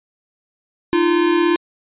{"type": "tone pair together", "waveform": "square", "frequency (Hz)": [307.4, 344.8], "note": ["D#4", "F4"], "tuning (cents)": [-21, -22], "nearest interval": "major second", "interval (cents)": 199, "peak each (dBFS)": [-20, -15], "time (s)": [0.93, 1.56], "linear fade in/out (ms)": 0, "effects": ["resampled to 8000 Hz"]}